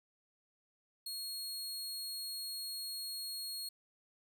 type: tone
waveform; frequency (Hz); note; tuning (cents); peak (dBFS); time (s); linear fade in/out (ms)
sawtooth; 4300; C8; +47; -37; 1.06-3.69; 5
effects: 12-bit